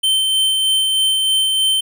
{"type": "tone with tremolo", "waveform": "square", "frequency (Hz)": 3100, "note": "G7", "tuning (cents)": -20, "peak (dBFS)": -13, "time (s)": [0.03, 1.81], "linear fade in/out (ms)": 10, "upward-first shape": "sine", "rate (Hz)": 3.2, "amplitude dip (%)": 25, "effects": []}